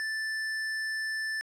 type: tone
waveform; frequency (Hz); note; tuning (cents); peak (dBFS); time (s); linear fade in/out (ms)
square; 1760; A6; 0; -31; 0-1.41; 0
effects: low-pass 8000 Hz 12 dB/octave + 12-bit